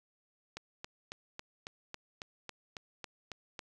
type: click train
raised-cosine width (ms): 0.2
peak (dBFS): -24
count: 12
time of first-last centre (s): 0.57-3.592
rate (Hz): 3.64
effects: none